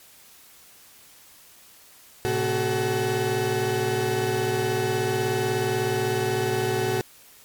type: tone cluster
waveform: 35% pulse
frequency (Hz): 112.1 / 131.7 / 375.5 / 431.8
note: A2 / C3 / F#4 / A4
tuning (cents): +33 / +12 / +26 / -33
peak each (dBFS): -28 / -31 / -23 / -27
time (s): 2.25-7.01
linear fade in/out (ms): 0
effects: white hiss -51 dBFS RMS until 7.44 s + MP3 96 kbps